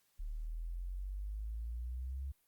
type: exponential sweep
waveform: sine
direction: up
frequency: 36.5 to 69.3 Hz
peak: -38 dBFS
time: 0.19-2.32 s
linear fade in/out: 10 ms
effects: white hiss -75 dBFS RMS until 2.47 s + Opus 48 kbps